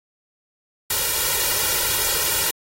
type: noise with comb filter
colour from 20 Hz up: white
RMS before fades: -21 dBFS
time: 0.9-2.51 s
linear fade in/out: 5 ms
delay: 2.1 ms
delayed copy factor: +1
effects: AAC 48 kbps